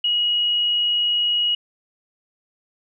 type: tone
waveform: sine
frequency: 2900 Hz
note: F#7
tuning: 35 cents flat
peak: -17 dBFS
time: 0.04-1.55 s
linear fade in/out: 5 ms
effects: none